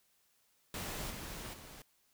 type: noise with level steps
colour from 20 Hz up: pink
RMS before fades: -41 / -45 / -52 dBFS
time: 0.74-1.82 s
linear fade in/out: 2 ms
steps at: 1.1 / 1.53 s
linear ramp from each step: 10 ms
effects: white hiss -73 dBFS RMS until 2.13 s